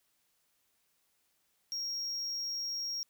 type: tone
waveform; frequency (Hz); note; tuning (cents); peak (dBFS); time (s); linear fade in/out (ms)
triangle; 5588; F8; 0; -33; 1.72-3.03; 0
effects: white hiss -75 dBFS RMS until 3.09 s